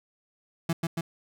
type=tone with echo; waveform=35% pulse; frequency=166.3 Hz; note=E3; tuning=16 cents sharp; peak=-22 dBFS; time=0.69-0.73 s; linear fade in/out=5 ms; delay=140 ms; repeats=2; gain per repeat=-2 dB; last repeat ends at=1.01 s; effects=none